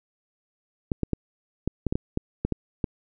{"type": "clicks", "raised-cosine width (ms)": 3, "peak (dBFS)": -11, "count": 11, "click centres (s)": [0.918, 1.033, 1.133, 1.676, 1.867, 1.925, 1.955, 2.174, 2.45, 2.523, 2.842], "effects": []}